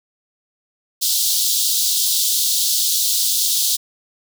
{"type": "high-pass noise", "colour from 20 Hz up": "pink", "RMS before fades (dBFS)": -18, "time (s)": [1.01, 3.77], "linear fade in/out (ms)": 20, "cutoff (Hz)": 3500, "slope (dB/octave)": 48, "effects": []}